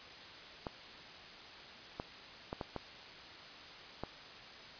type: clicks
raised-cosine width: 1 ms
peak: -24 dBFS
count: 6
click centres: 0.668 / 1.999 / 2.529 / 2.612 / 2.763 / 4.036 s
effects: white hiss -51 dBFS RMS until 4.79 s + resampled to 11025 Hz